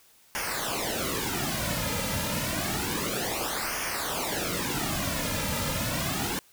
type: noise with flanger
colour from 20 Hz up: pink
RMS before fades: -30 dBFS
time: 0.35-6.39 s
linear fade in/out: 0 ms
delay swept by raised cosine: 0.25 to 2.75 ms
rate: 0.29 Hz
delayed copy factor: -0.8
effects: white hiss -59 dBFS RMS until 6.52 s